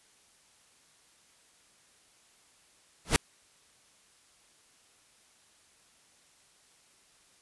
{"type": "noise with exponential growth", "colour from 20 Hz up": "pink", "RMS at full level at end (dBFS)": -17, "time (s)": [3.05, 3.16], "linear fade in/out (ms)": 0, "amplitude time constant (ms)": 23, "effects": ["white hiss -63 dBFS RMS until 7.41 s", "resampled to 24000 Hz"]}